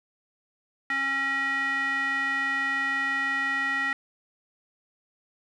square tone with band-pass filter, 272.6 Hz, C#4, 29 cents flat, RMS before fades -27 dBFS, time 0.9-3.93 s, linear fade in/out 2 ms, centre 1800 Hz, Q 7.2, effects none

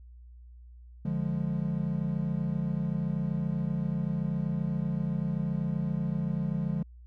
triangle chord, D diminished, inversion none, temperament equal, 146.83 / 174.61 / 207.7 Hz, D3 / F3 / Ab3, 0 / 0 / 0 cents, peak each -30 / -29 / -32 dBFS, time 1.05-6.83 s, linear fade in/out 5 ms, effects added 60 Hz sine -47 dBFS peak until 7.06 s

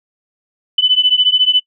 sine beating tone pair, 2996 / 3010 Hz, F#7 / F#7, +21 / +29 cents, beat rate 14 Hz, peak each -12 dBFS, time 0.78-1.6 s, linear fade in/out 5 ms, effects noise-tail reverb RT60 0.1 s tail -24 dB re dry

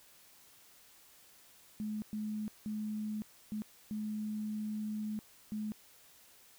sine tone bursts at uneven times, 213.2 Hz, G#3, 46 cents sharp, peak -35 dBFS, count 6, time 1.8-2.02 / 2.13-2.48 / 2.66-3.22 / 3.52-3.62 / 3.91-5.19 / 5.52-5.72 s, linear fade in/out 0 ms, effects white hiss -61 dBFS RMS until 6.58 s

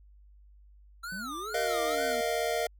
square tone with vibrato, 1336 Hz, E6, 23 cents sharp, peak -37 dBFS, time 1.03-2.16 s, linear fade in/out 10 ms, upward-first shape sine, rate 2.2 Hz, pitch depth 220 cents each way
triangle exponential two-way sweep, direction up then down, 174.8 to 440 to 234.7 Hz, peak -38 dBFS, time 1.12-2.21 s, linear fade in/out 2 ms, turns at 1.48 s
square chord, Bb suspended fourth, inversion none, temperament equal, 466.2 / 622.3 / 698.5 Hz, Bb4 / Eb5 / F5, 0 / 0 / 0 cents, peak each -33 dBFS, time 1.54-2.67 s, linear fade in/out 5 ms
effects added 50 Hz sine -53 dBFS peak until 2.79 s

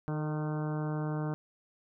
harmonic tone with a mistuned harmonic, 153 Hz, D#3, 29 cents flat, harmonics 1 / 2 / 3 / 4 / 5 / 6 / 7 / 8 / 9 / 10, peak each -32 / -38 / -42 / -44 / -46 / -48 / -49 / -50 / -51 / -52 dBFS, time 0.08-1.34 s, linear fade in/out 0 ms, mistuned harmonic 3, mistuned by -27 cents, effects none

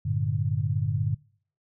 sine chord, G minor, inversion none, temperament equal with one note detuned, 98 / 114.61 / 146.83 Hz, G2 / Bb2 / D3, 0 / -29 / 0 cents, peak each -28 dBFS, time 0.05-1.15 s, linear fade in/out 10 ms, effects noise-tail reverb RT60 0.5 s tail -23 dB re dry

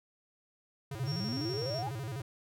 square tone with vibrato, 123.47 Hz, B2, in tune, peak -37 dBFS, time 0.91-2.22 s, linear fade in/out 5 ms, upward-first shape square, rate 12 Hz, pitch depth 210 cents each way
sine exponential sweep, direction up, 103.83 to 856 Hz, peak -35 dBFS, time 0.94-1.89 s, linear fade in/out 5 ms
sine tone, 5500 Hz, F8, 27 cents flat, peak -39 dBFS, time 1.05-1.84 s, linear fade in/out 50 ms
effects none

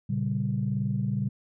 sine chord, G diminished, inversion first, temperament equal, 116.54 / 138.59 / 196 Hz, Bb2 / Db3 / G3, 0 / 0 / 0 cents, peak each -29 dBFS, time 0.09-1.29 s, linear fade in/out 10 ms, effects tanh soft clip ceiling -16 dBFS

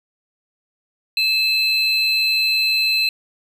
triangle tone pair together, 2619 / 4087 Hz, E7 / C8, -12 / -41 cents, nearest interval minor sixth, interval 771 cents, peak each -17 dBFS, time 1.17-3.09 s, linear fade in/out 2 ms, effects none

